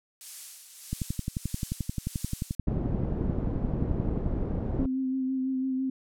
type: noise with tremolo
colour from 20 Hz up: violet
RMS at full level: -34 dBFS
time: 0.21-2.55 s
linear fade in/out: 0 ms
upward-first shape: sine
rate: 1.6 Hz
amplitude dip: 55%
type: click train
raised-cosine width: 5 ms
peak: -17 dBFS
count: 39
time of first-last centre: 0.93-4.263 s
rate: 11.4 Hz
type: low-pass noise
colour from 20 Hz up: pink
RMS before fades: -30 dBFS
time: 2.67-4.86 s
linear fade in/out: 5 ms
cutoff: 390 Hz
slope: 12 dB/octave
type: tone with vibrato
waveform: sine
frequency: 262 Hz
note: C4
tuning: 2 cents sharp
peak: -26 dBFS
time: 4.79-5.9 s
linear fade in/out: 5 ms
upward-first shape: sine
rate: 6 Hz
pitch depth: 23 cents each way
effects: low-pass 9000 Hz 12 dB/octave